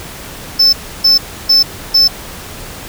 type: tone bursts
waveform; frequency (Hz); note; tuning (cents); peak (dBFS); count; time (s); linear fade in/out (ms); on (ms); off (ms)
triangle; 5274; E8; 0; -4; 4; 0.59-2.08; 10; 140; 310
effects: pink hiss -29 dBFS RMS until 2.88 s